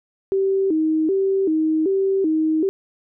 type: tone with vibrato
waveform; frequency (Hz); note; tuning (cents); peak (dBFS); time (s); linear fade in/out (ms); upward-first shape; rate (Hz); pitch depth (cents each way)
sine; 349.2; F4; 0; -16; 0.32-2.69; 0; square; 1.3; 180
effects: none